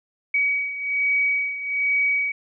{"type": "beating tone pair", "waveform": "sine", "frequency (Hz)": [2265, 2266.2], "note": ["C#7", "C#7"], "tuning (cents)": [37, 38], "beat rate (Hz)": 1.2, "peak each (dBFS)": [-21, -26], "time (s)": [0.34, 2.32], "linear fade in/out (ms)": 5, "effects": []}